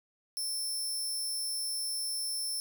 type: tone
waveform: 20% pulse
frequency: 5350 Hz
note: E8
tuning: 25 cents sharp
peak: -27 dBFS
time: 0.37-2.6 s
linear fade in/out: 0 ms
effects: none

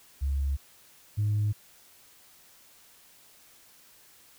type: tone pair in turn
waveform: sine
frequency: 69.3 / 104.8 Hz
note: C#2 / G#2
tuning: 0 / +16 cents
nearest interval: perfect fifth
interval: 716 cents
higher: second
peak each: -24 / -22 dBFS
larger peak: second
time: 0.21-0.57 / 1.17-1.53 s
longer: neither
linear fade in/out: 20 ms
effects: tanh soft clip ceiling -21 dBFS + white hiss -57 dBFS RMS until 4.38 s

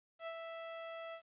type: tone with ADSR envelope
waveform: sawtooth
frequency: 659.3 Hz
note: E5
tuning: in tune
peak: -36 dBFS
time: 0.19-1.22 s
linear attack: 79 ms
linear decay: 63 ms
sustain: -4 dB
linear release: 82 ms
effects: resampled to 8000 Hz + 12-bit

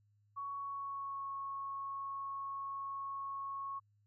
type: tone with pitch glide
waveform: sine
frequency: 1117 to 1099.7 Hz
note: C#6 to C#6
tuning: +13 to -14 cents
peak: -39 dBFS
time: 0.36-3.8 s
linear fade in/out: 20 ms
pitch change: -27 cents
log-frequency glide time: 0.56-1.29 s
effects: added 103 Hz sine -69 dBFS peak until 4.06 s

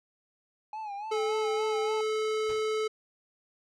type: tone with vibrato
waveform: triangle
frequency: 837 Hz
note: G#5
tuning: 13 cents sharp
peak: -33 dBFS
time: 0.73-2.01 s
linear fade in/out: 2 ms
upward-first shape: sine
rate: 3.5 Hz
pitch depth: 89 cents each way
type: tone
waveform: square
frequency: 433.8 Hz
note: A4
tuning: 25 cents flat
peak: -28 dBFS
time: 1.11-2.88 s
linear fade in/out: 10 ms
type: noise with exponential decay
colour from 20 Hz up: pink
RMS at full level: -41 dBFS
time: 2.49-2.71 s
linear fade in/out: 5 ms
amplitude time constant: 47 ms
effects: low-pass 6000 Hz 12 dB/octave

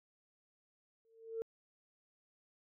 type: tone with exponential growth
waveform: sine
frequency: 451.5 Hz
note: A4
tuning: 45 cents sharp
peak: -33 dBFS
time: 1.05-1.42 s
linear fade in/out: 0 ms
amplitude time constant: 80 ms
effects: tanh soft clip ceiling -30 dBFS

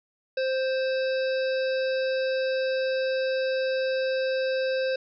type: harmonic tone with a mistuned harmonic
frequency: 524 Hz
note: C5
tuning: 2 cents sharp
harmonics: 1 / 3 / 5 / 7 / 9 / 10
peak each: -24 / -34 / -38 / -41 / -43 / -44 dBFS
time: 0.37-4.96 s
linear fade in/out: 5 ms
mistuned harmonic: 7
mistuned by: +89 cents
effects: none

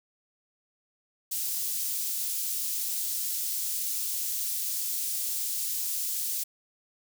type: high-pass noise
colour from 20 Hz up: white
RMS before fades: -31 dBFS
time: 1.31-6.44 s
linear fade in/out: 10 ms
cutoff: 5500 Hz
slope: 12 dB/octave
effects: none

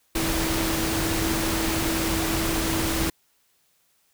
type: tone in noise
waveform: sine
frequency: 326 Hz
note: E4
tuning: 19 cents flat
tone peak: -27 dBFS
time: 0.15-3.1 s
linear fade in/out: 5 ms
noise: pink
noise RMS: -26 dBFS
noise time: 0.15-3.1 s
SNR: -4 dB
effects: white hiss -66 dBFS RMS until 4.13 s

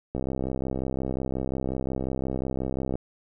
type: click train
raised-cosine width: 2 ms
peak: -16 dBFS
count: 185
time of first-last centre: 0.15-2.955 s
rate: 65.6 Hz
effects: none

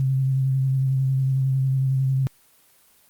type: tone with vibrato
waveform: sine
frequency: 133.1 Hz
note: C3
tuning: 30 cents sharp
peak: -18 dBFS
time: 0-2.27 s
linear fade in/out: 0 ms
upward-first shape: square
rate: 11 Hz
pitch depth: 17 cents each way
effects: white hiss -57 dBFS RMS until 3.09 s + Opus 24 kbps

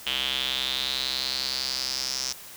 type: tone with band-pass filter sweep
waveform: square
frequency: 65.41 Hz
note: C2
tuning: in tune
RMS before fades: -29 dBFS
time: 0.06-2.33 s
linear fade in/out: 10 ms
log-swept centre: 3100 to 5600 Hz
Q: 6.1
effects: white hiss -44 dBFS RMS until 2.56 s

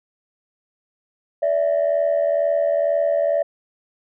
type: tone pair together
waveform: sine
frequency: 577.9 / 660 Hz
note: D5 / E5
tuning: -28 / +2 cents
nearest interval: major second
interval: 230 cents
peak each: -17 / -19 dBFS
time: 1.42-3.43 s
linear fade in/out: 10 ms
effects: tanh soft clip ceiling -12 dBFS

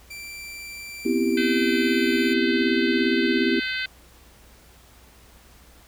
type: tone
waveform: sawtooth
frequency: 2348 Hz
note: D7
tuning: 1 cent flat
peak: -32 dBFS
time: 0.1-2.34 s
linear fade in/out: 10 ms
type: chord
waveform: sine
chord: C major seventh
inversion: third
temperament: equal with one note detuned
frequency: 246.9 / 264.2 / 329.6 / 392 Hz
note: B3 / C4 / E4 / G4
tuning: 0 / +17 / 0 / 0 cents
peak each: -24 / -27 / -24 / -25 dBFS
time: 1.05-3.6 s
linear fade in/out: 10 ms
type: harmonic tone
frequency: 512 Hz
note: C5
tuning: 38 cents flat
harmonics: 3 / 4 / 5 / 6 / 7 / 8 / 9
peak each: -29 / -31 / -33 / -35 / -36 / -37 / -38 dBFS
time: 1.37-3.86 s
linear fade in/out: 5 ms
effects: added 60 Hz sine -53 dBFS peak until 5.87 s + pink hiss -53 dBFS RMS until 5.87 s

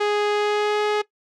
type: tone with pitch glide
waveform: sawtooth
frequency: 415.3 to 419.9 Hz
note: G#4 to G#4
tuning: 0 to +19 cents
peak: -15 dBFS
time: 0-1.02 s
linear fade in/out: 10 ms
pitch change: +19 cents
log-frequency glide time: 0.31-0.82 s
effects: noise-tail reverb RT60 0.1 s tail -18 dB re dry + low-pass 4000 Hz 12 dB/octave

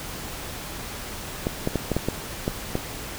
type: clicks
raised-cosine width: 2 ms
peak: -9 dBFS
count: 8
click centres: 1.469 / 1.674 / 1.757 / 1.917 / 1.966 / 2.086 / 2.479 / 2.754 s
effects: pink hiss -35 dBFS RMS until 3.18 s

